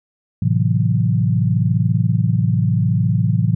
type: chord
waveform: sine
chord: F# half-diminished seventh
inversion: first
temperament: equal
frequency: 110 / 130.81 / 164.81 / 185 Hz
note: A2 / C3 / E3 / F#3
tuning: 0 / 0 / 0 / 0 cents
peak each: -17 / -19 / -19 / -23 dBFS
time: 0.42-3.55 s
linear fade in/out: 5 ms
effects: none